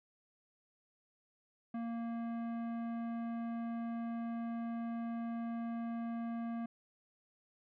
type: tone with tanh clipping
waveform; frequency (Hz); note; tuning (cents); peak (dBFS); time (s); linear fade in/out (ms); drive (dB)
triangle; 231.8; A#3; -10; -39; 1.74-6.66; 5; 18
effects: none